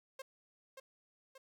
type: tone with echo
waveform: sawtooth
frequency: 532 Hz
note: C5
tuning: 29 cents sharp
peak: -40 dBFS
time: 0.19-0.22 s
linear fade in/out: 5 ms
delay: 580 ms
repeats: 2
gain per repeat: -5 dB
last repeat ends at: 1.38 s
effects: none